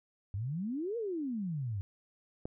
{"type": "exponential two-way sweep", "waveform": "sine", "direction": "up then down", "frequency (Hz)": [92.4, 483.9, 92.4], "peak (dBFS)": -33, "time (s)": [0.34, 1.81], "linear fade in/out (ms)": 0, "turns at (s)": 0.97}
{"type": "click", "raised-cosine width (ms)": 2, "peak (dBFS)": -24, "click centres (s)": 2.455}
{"effects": []}